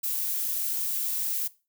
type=noise; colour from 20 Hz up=violet; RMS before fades=-29 dBFS; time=0.03-1.48 s; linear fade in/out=10 ms; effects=noise-tail reverb RT60 0.3 s tail -19 dB re dry